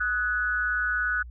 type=tone with amplitude modulation; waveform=sine; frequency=1480 Hz; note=F#6; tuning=in tune; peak=-20 dBFS; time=0-1.23 s; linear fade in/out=10 ms; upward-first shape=sine; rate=217 Hz; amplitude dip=75%; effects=added 60 Hz sine -39 dBFS peak until 1.3 s